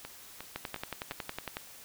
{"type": "two click trains", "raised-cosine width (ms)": 0.3, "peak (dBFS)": [-19, -24], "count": [12, 4], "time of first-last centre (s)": [[0.56, 1.569], [0.05, 1.118]], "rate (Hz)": [10.9, 2.81], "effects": ["white hiss -51 dBFS RMS until 1.84 s"]}